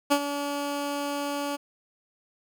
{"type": "tone with ADSR envelope", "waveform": "15% pulse", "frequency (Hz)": 286.1, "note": "D4", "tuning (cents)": -45, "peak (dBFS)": -11, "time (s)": [0.1, 1.57], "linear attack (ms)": 19, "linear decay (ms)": 67, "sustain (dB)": -11, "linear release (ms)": 20, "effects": []}